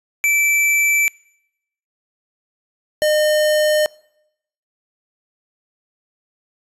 square tone pair in turn, 2324 / 608.7 Hz, D7 / D#5, -19 / -38 cents, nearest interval octave + major seventh, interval 2319 cents, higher first, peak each -14 dBFS, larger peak neither, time 0.24-1.08 / 3.02-3.86 s, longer neither, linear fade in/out 0 ms, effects noise-tail reverb RT60 0.8 s tail -25 dB re dry + resampled to 32000 Hz

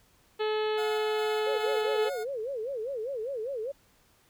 harmonic tone, 430 Hz, A4, 40 cents flat, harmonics 1 / 2 / 3 / 4 / 5 / 6 / 7 / 8 / 9 / 10, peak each -27 / -36 / -40 / -42 / -46 / -44 / -43 / -45 / -49 / -48 dBFS, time 0.39-2.1 s, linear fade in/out 20 ms
25% pulse tone with tremolo, 721 Hz, F#5, 45 cents flat, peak -34 dBFS, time 0.77-2.25 s, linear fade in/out 20 ms, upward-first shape square, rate 2.4 Hz, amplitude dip 30%
sine tone with vibrato, 491.1 Hz, B4, 10 cents flat, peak -31 dBFS, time 1.46-3.72 s, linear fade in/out 10 ms, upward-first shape sine, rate 5 Hz, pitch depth 240 cents each way
effects pink hiss -64 dBFS RMS until 4.29 s

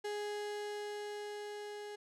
35% pulse tone with level ramp, 415.3 Hz, G#4, in tune, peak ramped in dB -35 to -42 dBFS, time 0.04-1.96 s, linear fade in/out 10 ms, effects low-pass 9000 Hz 12 dB/octave

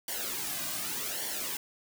white noise with flanger, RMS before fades -35 dBFS, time 0.08-1.57 s, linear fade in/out 2 ms, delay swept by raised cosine 0.78 to 2.28 ms, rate 0.86 Hz, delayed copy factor -0.7, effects none

